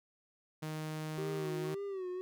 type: tone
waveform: sawtooth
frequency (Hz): 155.56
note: D#3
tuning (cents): 0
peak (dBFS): -34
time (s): 0.62-1.75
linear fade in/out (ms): 10
type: tone with vibrato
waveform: triangle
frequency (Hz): 381.1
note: G4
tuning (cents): -49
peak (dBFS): -35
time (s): 1.18-2.21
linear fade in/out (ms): 0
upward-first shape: sine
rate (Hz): 1.9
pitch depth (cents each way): 92
effects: none